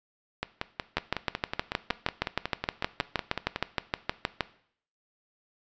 two click trains, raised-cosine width 0.3 ms, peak -9 / -13 dBFS, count 23 / 18, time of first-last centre 0.97-4.407 / 0.43-3.561 s, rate 6.4 / 5.43 Hz, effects noise-tail reverb RT60 0.6 s tail -17 dB re dry + resampled to 16000 Hz

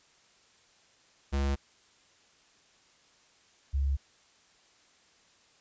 square / sine tone pair in turn, 69.3 / 68.97 Hz, C#2 / C#2, 0 / -8 cents, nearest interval unison, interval 8 cents, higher first, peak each -27 / -25 dBFS, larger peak second, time 1.32-1.56 / 3.73-3.97 s, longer neither, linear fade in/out 20 ms, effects white hiss -63 dBFS RMS until 5.6 s + resampled to 16000 Hz

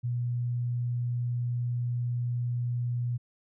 sine tone, 121.3 Hz, B2, 31 cents flat, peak -27 dBFS, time 0.03-3.18 s, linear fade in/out 20 ms, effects none

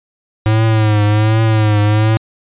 square tone with vibrato, 107.8 Hz, A2, 35 cents flat, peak -10 dBFS, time 0.46-2.17 s, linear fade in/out 0 ms, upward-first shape triangle, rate 1.3 Hz, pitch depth 71 cents each way, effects resampled to 8000 Hz

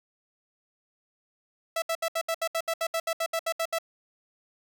sawtooth tone bursts, 659.3 Hz, E5, in tune, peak -22 dBFS, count 16, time 1.76-3.786 s, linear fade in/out 5 ms, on 61 ms, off 70 ms, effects none

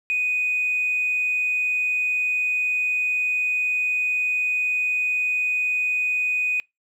triangle tone with tanh clipping, 2489 Hz, D#7, in tune, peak -20 dBFS, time 0.1-6.6 s, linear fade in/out 0 ms, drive 4 dB, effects noise-tail reverb RT60 0.2 s tail -26 dB re dry

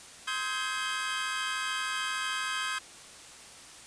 25% pulse chord, Ab major seventh, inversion first, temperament equal with one note detuned, 1046.5 / 1272.1 / 1568 / 1661.2 Hz, C6 / Eb6 / G6 / Ab6, 0 / +38 / 0 / 0 cents, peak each -34 / -32 / -31 / -34 dBFS, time 0.27-2.79 s, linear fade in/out 10 ms, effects white hiss -49 dBFS RMS until 3.86 s + resampled to 22050 Hz

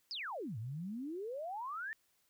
sine exponential two-way sweep, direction down then up, 5320 to 103.83 to 1837 Hz, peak -39 dBFS, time 0.11-1.93 s, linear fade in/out 0 ms, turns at 0.58 s, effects white hiss -75 dBFS RMS until 2.29 s

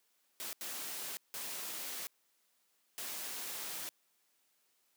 white noise bursts at uneven times, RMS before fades -42 dBFS, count 4, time 0.4-0.53 / 0.61-1.17 / 1.34-2.07 / 2.98-3.89 s, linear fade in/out 0 ms, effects white hiss -75 dBFS RMS until 4.96 s + high-pass 200 Hz 12 dB/octave

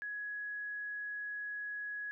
sine tone, 1675 Hz, G#6, 14 cents sharp, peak -38 dBFS, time 0.02-2.11 s, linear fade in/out 0 ms, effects none

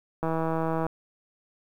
click train, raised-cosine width 1 ms, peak -15 dBFS, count 104, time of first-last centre 0.23-0.866 s, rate 162 Hz, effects 9-bit

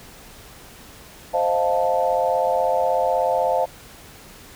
sine chord, F dominant seventh, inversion second, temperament equal, 523.3 / 622.3 / 698.5 / 880 Hz, C5 / Eb5 / F5 / A5, 0 / 0 / 0 / 0 cents, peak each -22 / -24 / -22 / -24 dBFS, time 1.33-3.66 s, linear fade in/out 20 ms, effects pink hiss -44 dBFS RMS until 4.55 s

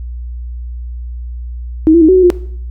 sine tone with pitch steps, 316.4 / 337.7 / 314.7 / 373.4 / 370.1 / 354.6 Hz, D#4 / E4 / D#4 / F#4 / F#4 / F4, +29 / +42 / +20 / +16 / 0 / +26 cents, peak -3 dBFS, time 1.87-2.302 s, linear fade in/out 0 ms, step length 72 ms, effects noise-tail reverb RT60 0.6 s tail -18 dB re dry + added 60 Hz sine -21 dBFS peak until 2.7 s

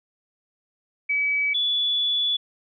sine tone pair in turn, 2285 / 3435 Hz, D7 / A7, -48 / -42 cents, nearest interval perfect fifth, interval 706 cents, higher second, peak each -20 dBFS, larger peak neither, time 1.09-1.54 / 1.54-2.37 s, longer second, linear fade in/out 10 ms, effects none

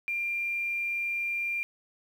sine tone with quantisation, 2386 Hz, D7, 27 cents sharp, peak -28 dBFS, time 0.08-1.63 s, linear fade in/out 0 ms, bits 9, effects none

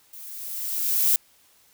violet noise with level ramp, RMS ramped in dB -42 to -18 dBFS, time 0.13-1.16 s, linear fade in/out 2 ms, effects white hiss -59 dBFS RMS until 1.73 s

